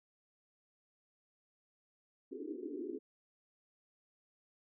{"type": "band-pass noise", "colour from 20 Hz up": "white", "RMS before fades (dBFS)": -43, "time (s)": [2.31, 2.99], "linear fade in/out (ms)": 10, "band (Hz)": [260, 420], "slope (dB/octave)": 96, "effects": []}